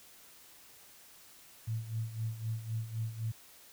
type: tone with tremolo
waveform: sine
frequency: 112.5 Hz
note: A2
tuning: 39 cents sharp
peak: -31 dBFS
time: 1.67-3.32 s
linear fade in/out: 10 ms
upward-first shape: sine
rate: 3.9 Hz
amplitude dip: 75%
effects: white hiss -57 dBFS RMS until 3.72 s